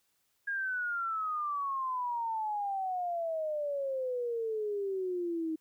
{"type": "exponential sweep", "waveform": "sine", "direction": "down", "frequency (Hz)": [1637, 313.9], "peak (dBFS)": -31, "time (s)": [0.47, 5.56], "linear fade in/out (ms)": 10, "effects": ["white hiss -75 dBFS RMS until 5.6 s"]}